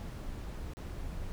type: noise with dropouts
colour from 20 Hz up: brown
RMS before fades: -40 dBFS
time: 0-1.32 s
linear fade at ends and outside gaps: 0 ms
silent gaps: 0.735-0.77 s
effects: none